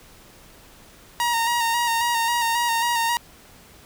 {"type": "tone with vibrato", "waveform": "sawtooth", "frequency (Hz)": 936, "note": "A#5", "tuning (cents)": 7, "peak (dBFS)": -16, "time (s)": [1.2, 3.17], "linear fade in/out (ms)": 0, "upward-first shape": "square", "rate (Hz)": 3.7, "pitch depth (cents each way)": 29, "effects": ["pink hiss -49 dBFS RMS until 3.85 s"]}